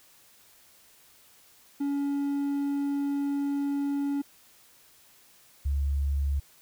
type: tone pair in turn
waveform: triangle / sine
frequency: 282.3 / 70.23 Hz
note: C#4 / C#2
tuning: +32 / +23 cents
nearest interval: 2 octaves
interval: 2409 cents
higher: first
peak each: -24 dBFS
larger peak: neither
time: 1.8-4.22 / 5.65-6.4 s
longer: first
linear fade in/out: 10 ms
effects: white hiss -58 dBFS RMS until 6.61 s